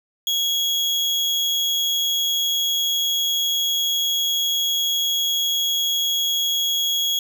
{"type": "tone with amplitude modulation", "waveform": "35% pulse", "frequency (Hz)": 3322, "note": "G#7", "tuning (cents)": 0, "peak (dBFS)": -16, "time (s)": [0.27, 7.19], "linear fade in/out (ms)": 2, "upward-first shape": "sine", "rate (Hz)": 168, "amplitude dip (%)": 30, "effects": []}